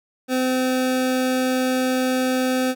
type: tone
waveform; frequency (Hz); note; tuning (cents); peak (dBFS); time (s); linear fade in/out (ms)
25% pulse; 256.8; C4; -32; -15; 0.28-2.75; 50
effects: none